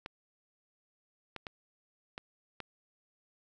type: clicks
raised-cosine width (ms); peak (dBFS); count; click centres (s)
0.3; -24; 5; 0.061 / 1.363 / 1.468 / 2.179 / 2.603
effects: none